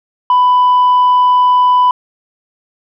sine tone, 995 Hz, B5, 13 cents sharp, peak -4 dBFS, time 0.3-1.91 s, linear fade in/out 2 ms, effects tanh soft clip ceiling -5 dBFS

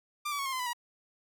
sawtooth tone with pitch steps, 1189 / 1147.2 / 1106.8 / 1067.9 / 1030.3 / 994.1 / 959.1 Hz, D6 / D6 / C#6 / C6 / C6 / B5 / A#5, +21 / -41 / -3 / +35 / -27 / +11 / +49 cents, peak -28 dBFS, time 0.25-0.733 s, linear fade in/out 10 ms, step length 69 ms, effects none

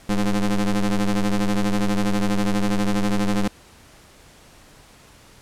40% pulse ring-modulated tone, 103.83 Hz, G#2, in tune, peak -14 dBFS, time 0.09-3.48 s, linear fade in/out 5 ms, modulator 97.7 Hz, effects pink hiss -49 dBFS RMS until 5.41 s + low-pass 11000 Hz 12 dB/octave

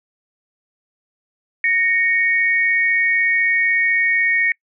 sine tone pair together, 1860 / 2226 Hz, A#6 / C#7, -4 / +7 cents, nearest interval minor third, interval 311 cents, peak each -17 dBFS, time 1.64-4.52 s, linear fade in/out 2 ms, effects noise-tail reverb RT60 0.1 s tail -26 dB re dry

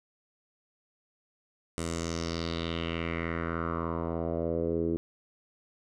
10% pulse tone with low-pass filter sweep, 83.4 Hz, E2, 21 cents sharp, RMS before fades -32 dBFS, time 1.78-4.97 s, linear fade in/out 0 ms, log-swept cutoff 8800 to 350 Hz, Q 3.4, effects none

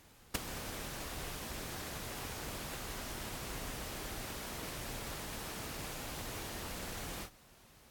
pink noise with ADSR envelope, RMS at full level -27 dBFS, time 0.34-7.3 s, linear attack 13 ms, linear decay 10 ms, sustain -16 dB, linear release 78 ms, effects pink hiss -61 dBFS RMS until 7.9 s + AAC 64 kbps

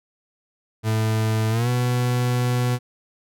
40% pulse tone with pitch glide, 110 to 123.47 Hz, A2 to B2, 0 to 0 cents, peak -18 dBFS, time 0.83-2.79 s, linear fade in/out 50 ms, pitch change +200 cents, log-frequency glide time 1.5-1.69 s, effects none

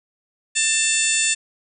harmonic tone, 890 Hz, A5, 20 cents sharp, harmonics 2 / 3 / 4 / 5 / 6 / 7 / 8 / 9 / 10, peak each -28 / -23 / -26 / -30 / -34 / -33 / -22 / -25 / -27 dBFS, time 0.55-1.35 s, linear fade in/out 20 ms, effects none

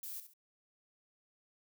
violet noise with echo, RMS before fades -44 dBFS, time 0.03-0.2 s, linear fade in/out 2 ms, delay 68 ms, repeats 2, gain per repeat -10 dB, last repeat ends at 0.336 s, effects none

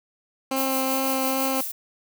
15% pulse tone with vibrato, 265.4 Hz, C4, 25 cents sharp, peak -17 dBFS, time 0.51-1.61 s, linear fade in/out 5 ms, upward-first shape sine, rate 2.4 Hz, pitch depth 10 cents each way
violet noise with tremolo, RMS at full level -27 dBFS, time 0.56-1.72 s, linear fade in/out 10 ms, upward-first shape triangle, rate 6 Hz, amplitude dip 50%
effects none

